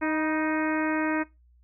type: harmonic tone with a mistuned harmonic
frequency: 311.1 Hz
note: D#4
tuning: in tune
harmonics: 1 / 2 / 3 / 4 / 5 / 6 / 7 / 8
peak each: -26 / -33 / -32 / -37 / -34 / -36 / -38 / -41 dBFS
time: 0.01-1.24 s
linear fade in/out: 20 ms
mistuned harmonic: 3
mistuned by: +31 cents
effects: noise-tail reverb RT60 0.2 s tail -19 dB re dry + added 60 Hz sine -56 dBFS peak until 1.63 s